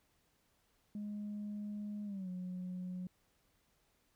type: tone with pitch glide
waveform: sine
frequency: 207.7 to 181.86 Hz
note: G#3 to F#3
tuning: 0 to -30 cents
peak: -38 dBFS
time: 0.95-3.07 s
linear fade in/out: 2 ms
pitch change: -230 cents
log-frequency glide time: 2.05-2.29 s
effects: tanh soft clip ceiling -37 dBFS + pink hiss -75 dBFS RMS until 4.15 s